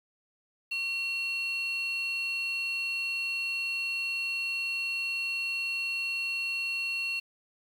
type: tone pair together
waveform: sine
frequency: 2730 / 4334 Hz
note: F7 / C#8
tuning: -40 / -40 cents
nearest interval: minor sixth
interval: 800 cents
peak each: -28 / -36 dBFS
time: 0.71-7.2 s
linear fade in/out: 10 ms
effects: tanh soft clip ceiling -26 dBFS + 9-bit